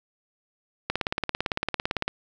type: click train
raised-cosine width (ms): 0.3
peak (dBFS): -9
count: 22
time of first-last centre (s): 0.9-2.08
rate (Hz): 17.8
effects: none